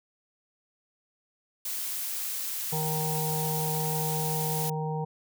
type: noise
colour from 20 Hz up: blue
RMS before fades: -33 dBFS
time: 1.65-4.7 s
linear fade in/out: 5 ms
type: harmonic tone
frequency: 155.56 Hz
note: D#3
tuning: in tune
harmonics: 1 / 3 / 5 / 6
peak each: -30 / -35 / -37 / -38 dBFS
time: 2.72-5.05 s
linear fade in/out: 10 ms
effects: none